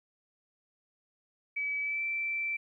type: tone with pitch glide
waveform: sine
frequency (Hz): 2288 to 2335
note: D7 to D7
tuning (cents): -46 to -11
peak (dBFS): -30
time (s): 1.56-2.57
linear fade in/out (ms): 10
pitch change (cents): +35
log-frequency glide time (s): 1.81-2.03
effects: 12-bit